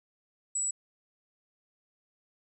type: tone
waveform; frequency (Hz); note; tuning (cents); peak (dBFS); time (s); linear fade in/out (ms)
sine; 7840; B8; -14; -28; 0.55-0.71; 5
effects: none